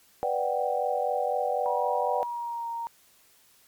sine chord, G major seventh, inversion first, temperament equal, 493.9 / 587.3 / 740 / 784 Hz, B4 / D5 / F#5 / G5, 0 / 0 / 0 / 0 cents, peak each -30 dBFS, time 0.23-2.23 s, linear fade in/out 0 ms
sine tone with pitch glide, 960 to 929.4 Hz, B5 to A#5, -49 to -5 cents, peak -30 dBFS, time 1.66-2.87 s, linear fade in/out 0 ms, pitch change -56 cents, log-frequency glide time 2.2-2.68 s
effects white hiss -60 dBFS RMS until 3.67 s + MP3 96 kbps

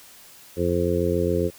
harmonic tone, 87.31 Hz, F2, in tune, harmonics 1 / 2 / 3 / 4 / 5 / 6, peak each -27 / -28 / -30 / -26 / -25 / -27 dBFS, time 0.56-1.51 s, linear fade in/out 50 ms, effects white hiss -48 dBFS RMS until 1.58 s

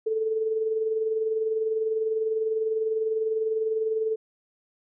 sine tone with tremolo, 440 Hz, A4, in tune, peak -21 dBFS, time 0.06-4.16 s, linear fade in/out 10 ms, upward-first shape sine, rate 20 Hz, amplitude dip 50%, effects none

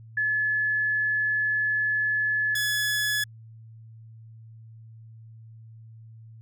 sine / sawtooth tone pair in turn, 1716 / 1704.1 Hz, A6 / G#6, -44 / +44 cents, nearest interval unison, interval 12 cents, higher first, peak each -22 / -20 dBFS, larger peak second, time 0.17-2.55 / 2.55-3.24 s, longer first, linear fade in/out 5 ms, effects added 112 Hz sine -44 dBFS peak until 6.41 s

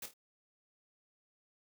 white noise with echo, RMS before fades -43 dBFS, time 0.02-0.06 s, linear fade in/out 5 ms, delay 26 ms, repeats 3, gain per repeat -8 dB, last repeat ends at 0.138 s, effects none

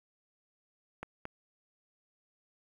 clicks, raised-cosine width 0.5 ms, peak -24 dBFS, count 2, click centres 1.03 / 1.254 s, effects 9-bit

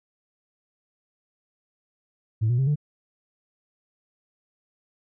sine tone with pitch steps, 110 / 121.35 / 133.87 / 147.68 Hz, A2 / B2 / C3 / D3, 0 / -30 / +40 / +10 cents, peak -17 dBFS, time 2.41-2.758 s, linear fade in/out 20 ms, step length 87 ms, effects tanh soft clip ceiling -17 dBFS

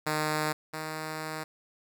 5% pulse tone pair in turn, 153.6 / 156.56 Hz, D#3 / D#3, -22 / +11 cents, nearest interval unison, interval 33 cents, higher second, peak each -16 / -23 dBFS, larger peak first, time 0.06-0.53 / 0.73-1.44 s, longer second, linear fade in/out 10 ms, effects none

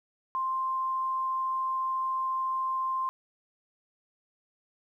sine tone, 1049 Hz, C6, 4 cents sharp, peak -27 dBFS, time 0.35-3.09 s, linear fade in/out 0 ms, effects 11-bit

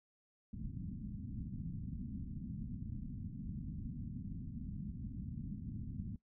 white low-pass noise, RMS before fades -44 dBFS, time 0.53-6.16 s, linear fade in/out 2 ms, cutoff 240 Hz, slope 48 dB/octave, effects noise-tail reverb RT60 0.1 s tail -19 dB re dry

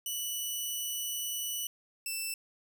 10% pulse tone pair in turn, 2963 / 2663 Hz, F#7 / E7, +2 / +17 cents, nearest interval major second, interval 185 cents, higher first, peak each -25 dBFS, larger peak neither, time 0.06-1.67 / 2.06-2.34 s, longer first, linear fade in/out 2 ms, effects 11-bit

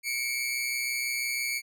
sawtooth tone pair together, 2187 / 2313 Hz, C#7 / D7, -24 / -27 cents, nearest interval minor second, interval 97 cents, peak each -28 dBFS, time 0.03-1.62 s, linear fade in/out 50 ms, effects none

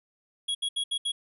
square tone bursts at uneven times, 3322 Hz, G#7, in tune, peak -27 dBFS, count 5, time 0.48-0.55 / 0.62-0.69 / 0.76-0.84 / 0.91-0.98 / 1.05-1.12 s, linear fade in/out 10 ms, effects resampled to 32000 Hz

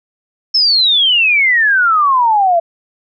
sine exponential sweep, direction down, 5350 to 659.3 Hz, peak -8 dBFS, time 0.54-2.6 s, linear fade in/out 10 ms, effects none

